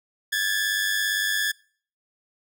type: tone pair together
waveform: sawtooth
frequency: 1644 / 1741.6 Hz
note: G#6 / A6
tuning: -18 / -18 cents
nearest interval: minor second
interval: 100 cents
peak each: -23 / -21 dBFS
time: 0.32-1.52 s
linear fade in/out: 10 ms
effects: noise-tail reverb RT60 0.5 s tail -25 dB re dry